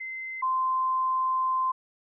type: tone pair in turn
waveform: sine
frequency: 2067 / 1038.9 Hz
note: C7 / C6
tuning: -22 / -13 cents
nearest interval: octave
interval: 1191 cents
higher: first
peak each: -33 / -23 dBFS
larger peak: second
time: 0-0.42 / 0.42-1.72 s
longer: second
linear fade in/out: 10 ms
effects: none